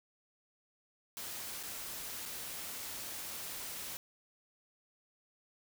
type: noise with dropouts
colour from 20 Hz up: white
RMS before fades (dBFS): -43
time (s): 1.17-3.97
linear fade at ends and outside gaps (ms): 0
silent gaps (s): 1.629-1.635 / 2.254-2.259
effects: none